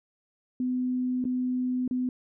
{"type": "tone with dropouts", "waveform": "sine", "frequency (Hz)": 252.2, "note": "B3", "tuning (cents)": 36, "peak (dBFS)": -25, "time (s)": [0.6, 2.09], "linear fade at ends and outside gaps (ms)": 2, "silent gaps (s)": [[1.242, 1.252], [1.878, 1.91]], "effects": []}